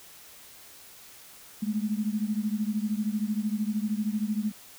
sine beating tone pair, 207.7 / 220.7 Hz, G#3 / A3, 0 / +5 cents, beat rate 13 Hz, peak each -28 / -30 dBFS, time 1.62-4.52 s, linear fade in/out 10 ms, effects white hiss -50 dBFS RMS until 4.78 s

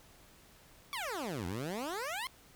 15% pulse exponential two-way sweep, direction down then up, 1174.7 to 82.41 to 1090 Hz, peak -30 dBFS, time 0.93-2.27 s, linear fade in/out 0 ms, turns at 1.46 s, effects pink hiss -60 dBFS RMS until 2.55 s

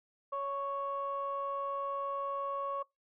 sine tone pair together, 557.2 / 1108.7 Hz, C#5 / C#6, +9 / 0 cents, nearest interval octave, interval 1191 cents, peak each -37 / -34 dBFS, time 0.32-2.83 s, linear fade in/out 10 ms, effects noise-tail reverb RT60 0.2 s tail -24 dB re dry + tanh soft clip ceiling -27 dBFS

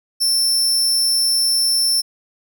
sawtooth tone, 5370 Hz, E8, 31 cents sharp, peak -12 dBFS, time 0.2-2.02 s, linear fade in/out 20 ms, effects none

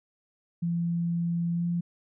sine tone with pitch glide, 170.3 to 172.48 Hz, F3 to F3, -43 to -21 cents, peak -25 dBFS, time 0.62-1.81 s, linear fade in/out 10 ms, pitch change +22 cents, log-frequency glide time 1.53-1.66 s, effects none

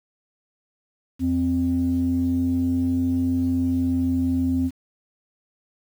sine tone pair together, 86.9 / 260.4 Hz, F2 / C4, -8 / -8 cents, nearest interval octave + perfect fifth, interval 1900 cents, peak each -25 / -19 dBFS, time 1.19-4.71 s, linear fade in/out 50 ms, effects tanh soft clip ceiling -13 dBFS + 8-bit

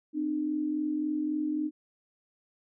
sine tone pair together, 259.5 / 303.2 Hz, C4 / D#4, -14 / -45 cents, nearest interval minor third, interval 269 cents, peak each -35 / -28 dBFS, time 0.13-1.71 s, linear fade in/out 50 ms, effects none

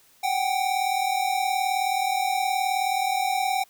square tone pair together, 751 / 790 Hz, F#5 / G5, +26 / +13 cents, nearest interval minor second, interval 87 cents, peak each -26 dBFS, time 0.23-3.64 s, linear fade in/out 10 ms, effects white hiss -58 dBFS RMS until 3.69 s

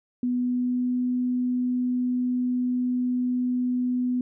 sine tone with pitch glide, 247.1 to 249.1 Hz, B3 to B3, +1 to +15 cents, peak -22 dBFS, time 0.23-4.21 s, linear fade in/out 2 ms, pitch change +14 cents, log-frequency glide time 0.33-0.97 s, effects none

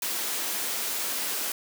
white high-pass noise, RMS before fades -30 dBFS, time 0.02-1.52 s, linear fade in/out 2 ms, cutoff 210 Hz, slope 24 dB/octave, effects none

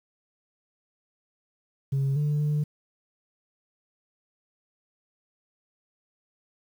sine tone with pitch steps, 136.9 / 148 / 149.2 Hz, C#3 / D3 / D3, -21 / +14 / +28 cents, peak -20 dBFS, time 1.92-2.64 s, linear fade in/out 10 ms, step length 240 ms, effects tanh soft clip ceiling -21 dBFS + 9-bit

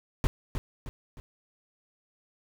brown noise with echo, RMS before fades -23 dBFS, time 0.24-0.27 s, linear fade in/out 0 ms, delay 310 ms, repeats 3, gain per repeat -7 dB, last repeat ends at 1.2 s, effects none

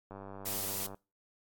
click train, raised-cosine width 1 ms, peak -32 dBFS, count 83, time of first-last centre 0.11-0.945 s, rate 98.2 Hz
blue noise, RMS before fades -36 dBFS, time 0.45-0.87 s, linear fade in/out 10 ms
effects noise-tail reverb RT60 0.3 s tail -23 dB re dry + AAC 64 kbps

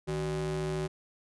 square ring-modulated tone, 110 Hz, A2, in tune, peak -28 dBFS, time 0.07-0.88 s, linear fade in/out 20 ms, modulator 267 Hz, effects resampled to 24000 Hz

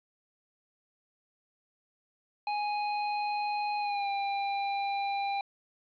square tone with pitch glide, 830.6 to 797.7 Hz, G#5 to G5, 0 to +30 cents, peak -30 dBFS, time 2.47-5.41 s, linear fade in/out 2 ms, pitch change -70 cents, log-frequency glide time 3.79-4.09 s, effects resampled to 11025 Hz + 10-bit

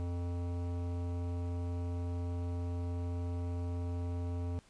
sine tone with hard clipping, 87.31 Hz, F2, in tune, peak -36 dBFS, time 0-4.59 s, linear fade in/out 0 ms, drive 16 dB, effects pink hiss -64 dBFS RMS until 4.69 s + resampled to 22050 Hz

